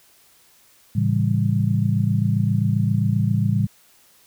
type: chord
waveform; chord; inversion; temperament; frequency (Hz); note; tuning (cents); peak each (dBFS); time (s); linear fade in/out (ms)
sine; A dominant seventh; none; just; 110 / 137.5 / 165 / 198; A2 / C#3 / E3 / G3; 0 / -14 / +2 / +18; -20 / -23 / -25 / -23; 0.95-3.67; 10
effects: white hiss -55 dBFS RMS until 4.26 s